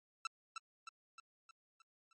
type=tone with echo; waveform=sawtooth; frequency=1331 Hz; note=E6; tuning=16 cents sharp; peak=-33 dBFS; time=0.25-0.27 s; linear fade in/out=2 ms; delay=310 ms; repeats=6; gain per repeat=-5 dB; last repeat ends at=2.13 s; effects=MP3 32 kbps